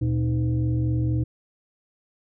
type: tone with frequency modulation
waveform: sine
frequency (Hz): 118.6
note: A#2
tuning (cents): +30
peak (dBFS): -20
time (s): 0.01-1.24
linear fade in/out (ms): 10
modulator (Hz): 193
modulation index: 0.79
effects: none